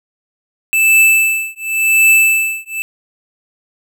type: tone with tremolo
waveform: square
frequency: 2637 Hz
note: E7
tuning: in tune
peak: -6 dBFS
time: 0.73-2.82 s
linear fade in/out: 0 ms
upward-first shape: triangle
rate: 0.91 Hz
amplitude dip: 100%
effects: none

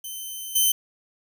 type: tone with level steps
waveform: 5% pulse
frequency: 3076 Hz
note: G7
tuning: 33 cents flat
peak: -24 / -9 dBFS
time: 0.04-0.72 s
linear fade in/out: 5 ms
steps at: 0.55 s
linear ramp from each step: 10 ms
effects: none

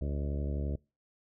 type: harmonic tone with a mistuned harmonic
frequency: 71.5 Hz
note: D2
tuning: 46 cents flat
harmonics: 1 / 2 / 3 / 4 / 5 / 6 / 7 / 8 / 9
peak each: -32 / -38 / -42 / -44 / -46 / -48 / -49 / -50 / -51 dBFS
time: 0.01-0.76 s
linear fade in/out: 5 ms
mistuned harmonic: 9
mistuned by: -37 cents
effects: noise-tail reverb RT60 0.3 s tail -25 dB re dry

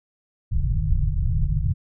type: low-pass noise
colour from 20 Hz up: pink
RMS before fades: -21 dBFS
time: 0.51-1.74 s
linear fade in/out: 20 ms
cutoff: 160 Hz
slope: 96 dB/octave
effects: none

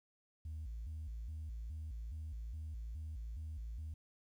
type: tone with vibrato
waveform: sine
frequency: 66.1 Hz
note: C2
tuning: 18 cents sharp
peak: -40 dBFS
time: 0.45-3.94 s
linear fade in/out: 5 ms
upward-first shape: square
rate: 2.4 Hz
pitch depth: 290 cents each way
effects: tanh soft clip ceiling -39 dBFS + 12-bit

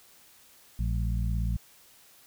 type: harmonic tone with a mistuned harmonic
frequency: 57.2 Hz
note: A#1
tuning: 32 cents flat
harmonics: 1 / 2 / 3 / 4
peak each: -27 / -32 / -36 / -42 dBFS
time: 0.79-1.57 s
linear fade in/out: 5 ms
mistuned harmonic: 4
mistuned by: -120 cents
effects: white hiss -57 dBFS RMS until 2.26 s

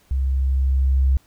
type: tone with level ramp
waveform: sine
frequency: 66.5 Hz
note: C2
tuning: 29 cents sharp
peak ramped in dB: -18 to -13 dBFS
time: 0.11-1.17 s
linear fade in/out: 0 ms
effects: pink hiss -58 dBFS RMS until 1.26 s

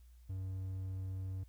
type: tone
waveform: triangle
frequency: 94.5 Hz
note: F#2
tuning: 37 cents sharp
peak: -36 dBFS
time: 0.29-1.44 s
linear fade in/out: 10 ms
effects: added 60 Hz sine -56 dBFS peak until 1.48 s + white hiss -75 dBFS RMS until 1.48 s

